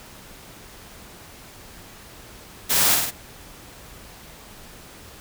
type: noise with echo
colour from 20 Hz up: white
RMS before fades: -20 dBFS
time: 2.69-2.96 s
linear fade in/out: 20 ms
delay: 51 ms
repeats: 3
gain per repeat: -3 dB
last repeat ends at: 3.113 s
effects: pink hiss -44 dBFS RMS until 5.2 s

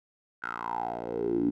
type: tone with band-pass filter sweep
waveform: 10% pulse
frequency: 58.27 Hz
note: A#1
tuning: in tune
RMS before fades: -31 dBFS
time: 0.42-1.51 s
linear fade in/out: 20 ms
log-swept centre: 1500 to 270 Hz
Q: 8
effects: none

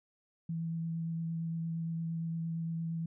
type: tone with vibrato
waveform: sine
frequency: 164.81 Hz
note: E3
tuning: in tune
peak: -33 dBFS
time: 0.49-3.06 s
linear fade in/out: 5 ms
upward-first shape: triangle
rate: 8.7 Hz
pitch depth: 14 cents each way
effects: none

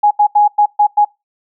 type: tone bursts at uneven times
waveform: sine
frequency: 831 Hz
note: G#5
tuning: 1 cent sharp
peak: -6 dBFS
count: 6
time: 0.03-0.11 / 0.19-0.27 / 0.35-0.48 / 0.58-0.66 / 0.79-0.87 / 0.97-1.05 s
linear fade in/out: 10 ms
effects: noise-tail reverb RT60 0.2 s tail -22 dB re dry

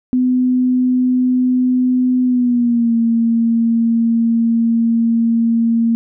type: tone with pitch glide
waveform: sine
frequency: 252.4 to 230.1 Hz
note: B3 to A#3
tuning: +38 to -22 cents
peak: -11 dBFS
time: 0.13-5.95 s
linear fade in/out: 0 ms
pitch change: -160 cents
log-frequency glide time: 2.23-2.94 s
effects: none

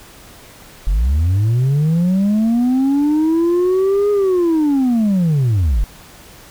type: linear two-way sweep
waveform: sine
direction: up then down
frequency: 41.45 to 415.1 to 41.45 Hz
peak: -9 dBFS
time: 0.87-5.84 s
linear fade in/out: 0 ms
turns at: 4.11 s
effects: tanh soft clip ceiling -11 dBFS + pink hiss -41 dBFS RMS until 6.5 s

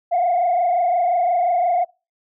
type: tone with frequency modulation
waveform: sine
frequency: 706 Hz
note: F5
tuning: 19 cents sharp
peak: -14 dBFS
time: 0.11-1.85 s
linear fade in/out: 20 ms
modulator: 25.7 Hz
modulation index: 1.2
effects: noise-tail reverb RT60 0.3 s tail -26 dB re dry + tanh soft clip ceiling -12 dBFS

